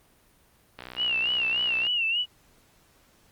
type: click train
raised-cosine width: 0.3 ms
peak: -22 dBFS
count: 68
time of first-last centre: 0.79-1.867 s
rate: 62.2 Hz
type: tone with vibrato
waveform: sine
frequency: 2794 Hz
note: F7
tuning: in tune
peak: -23 dBFS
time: 0.96-2.26 s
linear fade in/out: 50 ms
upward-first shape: sine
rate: 3.4 Hz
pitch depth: 100 cents each way
effects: pink hiss -61 dBFS RMS until 3.31 s + Opus 32 kbps